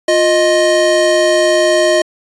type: tone pair together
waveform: square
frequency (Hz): 352.5 / 622.3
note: F4 / D#5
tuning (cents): +16 / 0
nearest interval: minor seventh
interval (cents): 984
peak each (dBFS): -15 / -11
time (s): 0.08-2.02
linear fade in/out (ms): 5
effects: resampled to 22050 Hz